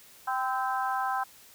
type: harmonic tone with a mistuned harmonic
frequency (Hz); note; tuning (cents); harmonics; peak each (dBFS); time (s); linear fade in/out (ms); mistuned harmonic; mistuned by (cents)
260.8; C4; -5; 3 / 4 / 5 / 6; -30 / -32 / -34 / -36; 0.27-1.24; 10; 4; -32
effects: white hiss -54 dBFS RMS until 1.54 s